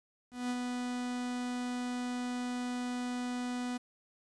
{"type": "tone with ADSR envelope", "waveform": "45% pulse", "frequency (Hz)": 246.9, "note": "B3", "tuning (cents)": 0, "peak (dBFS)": -31, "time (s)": [0.31, 3.78], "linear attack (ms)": 190, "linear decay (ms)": 45, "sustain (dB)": -3, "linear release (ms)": 14, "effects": ["resampled to 22050 Hz", "10-bit"]}